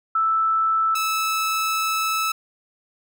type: tone pair in turn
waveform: sine / sawtooth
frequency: 1318.5 / 1307.1 Hz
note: E6 / E6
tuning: 0 / -15 cents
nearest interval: unison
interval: 15 cents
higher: first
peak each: -17 dBFS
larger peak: neither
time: 0.15-0.95 / 0.95-2.32 s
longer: second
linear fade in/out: 5 ms
effects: none